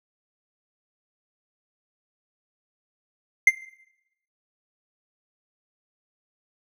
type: tone with exponential decay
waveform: triangle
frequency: 2093 Hz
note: C7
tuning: in tune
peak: -6 dBFS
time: 3.47-3.55 s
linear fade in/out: 5 ms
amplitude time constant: 16 ms
effects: noise-tail reverb RT60 0.8 s tail -17 dB re dry